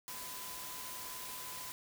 sine tone in noise, 1008 Hz, B5, 35 cents sharp, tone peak -51 dBFS, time 0.08-1.72 s, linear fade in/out 0 ms, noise white, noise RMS -45 dBFS, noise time 0.08-1.72 s, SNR -9 dB, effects none

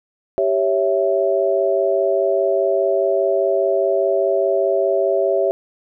sine chord, C# diminished, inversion second, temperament equal, 392 / 554.4 / 659.3 Hz, G4 / C#5 / E5, 0 / 0 / 0 cents, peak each -19 dBFS, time 0.38-5.51 s, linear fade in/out 0 ms, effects none

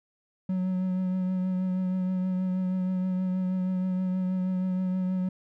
triangle tone with vibrato, 185 Hz, F#3, in tune, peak -23 dBFS, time 0.49-5.29 s, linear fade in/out 5 ms, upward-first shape triangle, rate 6.3 Hz, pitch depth 24 cents each way, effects none

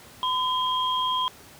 sine tone pair together, 1015 / 3231 Hz, B5 / G#7, +47 / -48 cents, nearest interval octave + minor sixth, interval 2005 cents, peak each -24 / -27 dBFS, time 0.23-1.28 s, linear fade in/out 0 ms, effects pink hiss -48 dBFS RMS until 1.59 s + high-pass 80 Hz 12 dB/octave

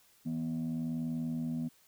sine tone pair together, 161.8 / 242.6 Hz, E3 / B3, -32 / -31 cents, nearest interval perfect fifth, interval 701 cents, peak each -35 / -32 dBFS, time 0.25-1.69 s, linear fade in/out 20 ms, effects tanh soft clip ceiling -29 dBFS + white hiss -65 dBFS RMS until 1.87 s

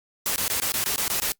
white noise bursts, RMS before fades -25 dBFS, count 9, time 0.26-1.32 s, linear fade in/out 0 ms, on 100 ms, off 20 ms, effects noise-tail reverb RT60 0.1 s tail -24 dB re dry + Opus 48 kbps

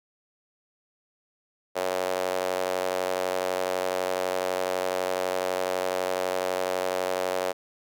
sawtooth tone with high-pass filter, 92 Hz, F#2, 9 cents flat, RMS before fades -28 dBFS, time 1.75-7.53 s, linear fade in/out 20 ms, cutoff 550 Hz, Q 3.1, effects none

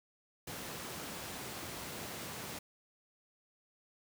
pink high-pass noise, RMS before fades -44 dBFS, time 0.47-2.59 s, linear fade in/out 5 ms, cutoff 110 Hz, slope 12 dB/octave, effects none

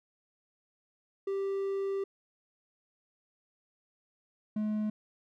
triangle tone pair in turn, 392 / 213.1 Hz, G4 / G#3, 0 / +45 cents, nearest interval major seventh, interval 1055 cents, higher first, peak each -28 / -27 dBFS, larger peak second, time 1.27-2.04 / 4.56-4.9 s, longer first, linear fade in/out 5 ms, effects none

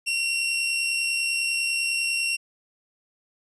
sawtooth tone pair together, 2732 / 2802 Hz, F7 / F7, -39 / +5 cents, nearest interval unison, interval 44 cents, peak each -20 / -30 dBFS, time 0.06-2.37 s, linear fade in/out 20 ms, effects resampled to 24000 Hz

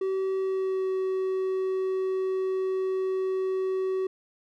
triangle tone with pitch glide, 382.2 to 377.8 Hz, G4 to F#4, -44 to +36 cents, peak -23 dBFS, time 0.01-4.07 s, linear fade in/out 5 ms, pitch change -20 cents, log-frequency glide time 0.38-0.9 s, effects none

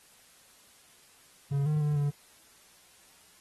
triangle tone with pitch steps, 140.4 / 151.7 / 148.5 / 144.2 Hz, C#3 / D#3 / D3 / D3, +22 / -44 / +20 / -31 cents, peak -23 dBFS, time 1.51-2.11 s, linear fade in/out 20 ms, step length 150 ms, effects white hiss -59 dBFS RMS until 3.4 s + AAC 32 kbps

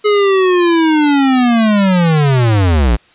square linear sweep, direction down, 423.4 to 51.91 Hz, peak -9 dBFS, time 0.04-2.97 s, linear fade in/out 20 ms, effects white hiss -48 dBFS RMS until 3.14 s + resampled to 8000 Hz

